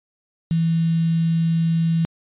sine tone with quantisation, 164.81 Hz, E3, in tune, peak -16 dBFS, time 0.51-2.05 s, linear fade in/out 0 ms, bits 6, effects resampled to 8000 Hz

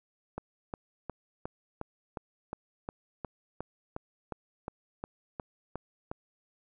click train, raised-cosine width 1 ms, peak -22 dBFS, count 17, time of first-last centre 0.38-6.115 s, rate 2.79 Hz, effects none

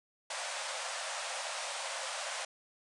pink band-pass noise, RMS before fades -39 dBFS, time 0.3-2.45 s, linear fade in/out 5 ms, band 530 to 9700 Hz, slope 96 dB/octave, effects none

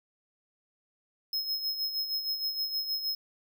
square tone with tremolo, 5150 Hz, E8, 41 cents flat, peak -28 dBFS, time 1.33-3.15 s, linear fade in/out 2 ms, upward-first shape sine, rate 6.4 Hz, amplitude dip 60%, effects none

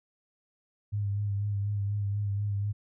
sine tone with vibrato, 101.7 Hz, G#2, 36 cents flat, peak -27 dBFS, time 0.92-2.73 s, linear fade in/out 20 ms, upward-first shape sine, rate 4.1 Hz, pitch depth 33 cents each way, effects none

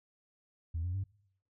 sine tone with pitch steps, 82.41 / 89.35 / 96.88 Hz, E2 / F2 / G2, 0 / +40 / -20 cents, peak -31 dBFS, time 0.74-1.04 s, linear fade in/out 10 ms, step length 100 ms, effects noise-tail reverb RT60 0.7 s tail -24 dB re dry + tanh soft clip ceiling -29 dBFS

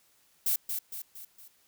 violet noise with echo, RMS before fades -27 dBFS, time 0.46-0.56 s, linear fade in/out 5 ms, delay 230 ms, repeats 4, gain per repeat -6 dB, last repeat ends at 1.48 s, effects white hiss -66 dBFS RMS until 1.67 s

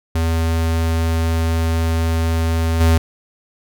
square tone with level steps, 82 Hz, E2, 9 cents flat, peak -16 / -11 dBFS, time 0.15-2.98 s, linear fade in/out 5 ms, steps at 2.8 s, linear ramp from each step 10 ms, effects none

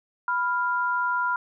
sine tone pair together, 987.8 / 1396.9 Hz, B5 / F6, 0 / 0 cents, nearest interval tritone, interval 600 cents, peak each -25 dBFS, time 0.28-1.36 s, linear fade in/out 2 ms, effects none

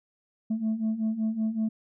sine beating tone pair, 216.6 / 221.9 Hz, A3 / A3, -27 / +15 cents, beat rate 5.3 Hz, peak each -29 / -25 dBFS, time 0.5-1.69 s, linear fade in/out 10 ms, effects tanh soft clip ceiling -22 dBFS

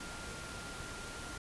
sine tone in noise, 1396.9 Hz, F6, in tune, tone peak -49 dBFS, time 0-1.38 s, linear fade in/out 5 ms, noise pink, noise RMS -45 dBFS, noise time 0-1.38 s, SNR -7 dB, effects resampled to 24000 Hz

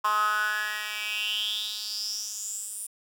10% pulse tone with high-pass filter sweep, 211.2 Hz, G#3, 29 cents sharp, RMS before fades -30 dBFS, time 0.04-2.87 s, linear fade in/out 10 ms, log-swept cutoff 1100 to 9600 Hz, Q 7.5, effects 9-bit

